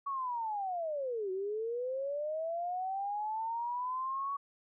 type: linear two-way sweep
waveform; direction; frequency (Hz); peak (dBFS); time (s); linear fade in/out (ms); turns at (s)
sine; down then up; 1130 to 368.7 to 1130; -33; 0.06-4.37; 10; 1.31
effects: none